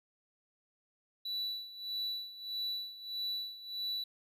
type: tone with tremolo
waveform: triangle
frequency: 3951 Hz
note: B7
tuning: in tune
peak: -32 dBFS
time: 1.25-4.04 s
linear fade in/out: 5 ms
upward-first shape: sine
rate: 1.6 Hz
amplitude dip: 80%
effects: none